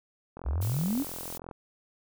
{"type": "click train", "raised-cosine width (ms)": 1, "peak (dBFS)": -27, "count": 50, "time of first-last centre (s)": [0.37, 1.512], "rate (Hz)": 42.9}
{"type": "exponential sweep", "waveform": "sine", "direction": "up", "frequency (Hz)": [60, 299.7], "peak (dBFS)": -26, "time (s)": [0.45, 1.04], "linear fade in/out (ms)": 20}
{"type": "noise", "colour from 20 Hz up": "blue", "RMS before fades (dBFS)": -40, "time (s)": [0.61, 1.38], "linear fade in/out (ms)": 10}
{"effects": []}